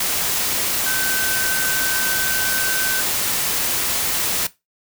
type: tone in noise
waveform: sine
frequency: 1533 Hz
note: G6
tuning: 39 cents flat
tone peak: -23 dBFS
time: 0.86-3.01 s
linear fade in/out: 5 ms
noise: white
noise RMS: -21 dBFS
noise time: 0-4.47 s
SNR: -5 dB
effects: noise-tail reverb RT60 0.2 s tail -17 dB re dry